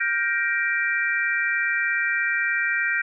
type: chord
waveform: sine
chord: G minor seventh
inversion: third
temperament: just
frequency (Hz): 1411.2 / 1568 / 1881.6 / 2352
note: F6 / G6 / Bb6 / D7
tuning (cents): +18 / 0 / +16 / +2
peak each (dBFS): -29 / -25 / -25 / -27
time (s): 0-3.02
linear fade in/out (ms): 10
effects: none